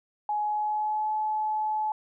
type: tone with pitch glide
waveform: sine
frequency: 840 to 859.1 Hz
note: G#5 to A5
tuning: +19 to -42 cents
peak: -25 dBFS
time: 0.29-1.92 s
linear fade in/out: 2 ms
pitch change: +39 cents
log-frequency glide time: 0.41-1.12 s
effects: none